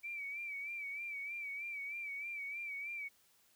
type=tone with vibrato; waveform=sine; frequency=2305 Hz; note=D7; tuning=33 cents flat; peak=-40 dBFS; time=0.03-3.09 s; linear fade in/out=20 ms; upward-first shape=sine; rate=3.2 Hz; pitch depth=62 cents each way; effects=white hiss -70 dBFS RMS until 3.55 s